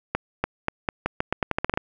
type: accelerating click train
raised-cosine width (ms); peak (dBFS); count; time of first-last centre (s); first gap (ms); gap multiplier
0.5; -7; 14; 0.15-1.775; 290; 0.84
effects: none